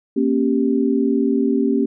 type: chord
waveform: sine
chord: G diminished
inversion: first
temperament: equal with one note detuned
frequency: 233.1 / 273.2 / 392 Hz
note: Bb3 / Db4 / G4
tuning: 0 / -25 / 0 cents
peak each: -19 / -18 / -21 dBFS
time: 0.16-1.86 s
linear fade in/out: 10 ms
effects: none